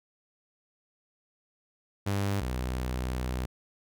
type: tone pair in turn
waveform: sawtooth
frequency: 99.8 / 62.87 Hz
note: G2 / B1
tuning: +32 / +32 cents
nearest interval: minor sixth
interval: 800 cents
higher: first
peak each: -23 / -26 dBFS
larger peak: first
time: 2.06-2.41 / 2.41-3.46 s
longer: second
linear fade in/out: 10 ms
effects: none